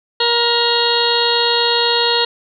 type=harmonic tone; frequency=472.2 Hz; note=A#4; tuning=22 cents sharp; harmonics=1 / 2 / 3 / 4 / 6 / 7 / 8 / 9; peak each=-19 / -20 / -25 / -25 / -22 / -23 / -21 / -19 dBFS; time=0.2-2.25 s; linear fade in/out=5 ms; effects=none